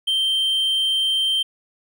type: tone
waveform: triangle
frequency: 3136 Hz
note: G7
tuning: in tune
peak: -16 dBFS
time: 0.07-1.43 s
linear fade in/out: 10 ms
effects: none